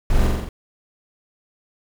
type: noise with echo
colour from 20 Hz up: brown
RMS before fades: -19 dBFS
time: 0.1-0.27 s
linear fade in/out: 2 ms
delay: 44 ms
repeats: 5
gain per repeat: -2 dB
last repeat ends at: 0.49 s
effects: none

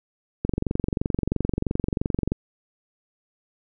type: click train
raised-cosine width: 3 ms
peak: -10 dBFS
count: 44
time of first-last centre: 0.45-2.32 s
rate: 23 Hz
effects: none

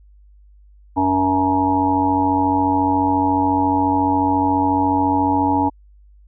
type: harmonic tone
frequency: 94.2 Hz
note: F#2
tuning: 32 cents sharp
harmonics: 1 / 3 / 5 / 7 / 9 / 10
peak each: -27 / -18 / -30 / -29 / -19 / -21 dBFS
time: 0.96-5.7 s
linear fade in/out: 20 ms
effects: added 50 Hz sine -45 dBFS peak until 6.27 s

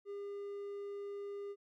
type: tone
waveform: triangle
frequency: 403.6 Hz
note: G#4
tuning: 49 cents flat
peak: -39 dBFS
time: 0.05-1.56 s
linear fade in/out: 50 ms
effects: none

